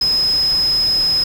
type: tone in noise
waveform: sine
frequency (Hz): 5090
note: D#8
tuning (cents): +39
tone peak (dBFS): -13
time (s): 0.01-1.24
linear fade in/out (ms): 5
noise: pink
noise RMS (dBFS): -31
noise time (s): 0.01-1.24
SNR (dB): +15
effects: none